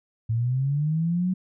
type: linear sweep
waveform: sine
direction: up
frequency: 110 to 187.3 Hz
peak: -21 dBFS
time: 0.29-1.34 s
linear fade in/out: 10 ms
effects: none